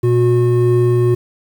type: tone pair together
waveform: triangle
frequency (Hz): 120.03 / 362.2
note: B2 / F#4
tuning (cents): -49 / -37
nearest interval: octave + perfect fifth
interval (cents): 1912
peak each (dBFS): -11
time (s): 0.03-1.15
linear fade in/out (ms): 10
effects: 7-bit